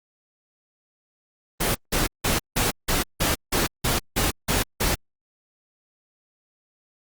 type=noise bursts; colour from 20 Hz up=pink; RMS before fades=-22 dBFS; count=11; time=1.6-4.95 s; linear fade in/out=10 ms; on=150 ms; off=170 ms; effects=Opus 24 kbps